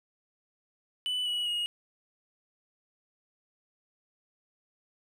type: tone with pitch steps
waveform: triangle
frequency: 2986 / 2931 / 2878 Hz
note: F#7 / F#7 / F#7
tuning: +15 / -17 / -49 cents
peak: -27 dBFS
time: 1.06-1.66 s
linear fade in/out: 0 ms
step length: 200 ms
effects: none